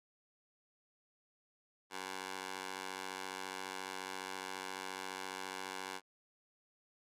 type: tone with high-pass filter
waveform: 15% pulse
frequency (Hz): 94.5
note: F#2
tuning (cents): +37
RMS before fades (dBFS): -44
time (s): 1.9-6.01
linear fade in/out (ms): 50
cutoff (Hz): 700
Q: 0.75
effects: low-pass 11000 Hz 12 dB/octave + Opus 48 kbps